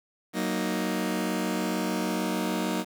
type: chord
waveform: sawtooth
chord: D# minor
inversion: first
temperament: just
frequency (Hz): 186.68 / 233.3 / 311.1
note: F#3 / A#3 / D#4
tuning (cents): +16 / +2 / 0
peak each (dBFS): -27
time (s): 0.33-2.85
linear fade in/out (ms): 50
effects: 8-bit